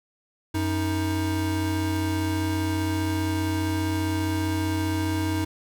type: tone pair together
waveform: square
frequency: 93.09 / 314.4 Hz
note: F#2 / D#4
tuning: +11 / +18 cents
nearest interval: octave + major sixth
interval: 2107 cents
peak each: -27 dBFS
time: 0.54-5.45 s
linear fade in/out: 10 ms
effects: none